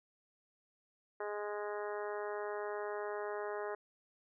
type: harmonic tone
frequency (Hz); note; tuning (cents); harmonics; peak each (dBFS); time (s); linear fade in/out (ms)
207.7; G#3; 0; 2 / 3 / 4 / 5 / 6 / 7 / 8 / 9; -40 / -44 / -46 / -48 / -50 / -51 / -52 / -53; 1.2-3.75; 5
effects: none